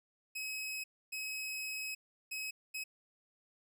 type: tone bursts at uneven times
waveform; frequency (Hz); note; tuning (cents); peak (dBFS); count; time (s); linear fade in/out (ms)
sawtooth; 2554; D#7; +45; -35; 4; 0.35-0.84 / 1.12-1.95 / 2.31-2.51 / 2.74-2.84; 10
effects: none